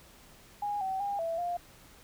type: tone with pitch steps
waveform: sine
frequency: 822 / 764 / 807 / 663 / 701 Hz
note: G#5 / G5 / G#5 / E5 / F5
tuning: -18 / -45 / -50 / +10 / +6 cents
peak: -30 dBFS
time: 0.62-1.57 s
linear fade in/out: 5 ms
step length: 190 ms
effects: pink hiss -56 dBFS RMS until 2.03 s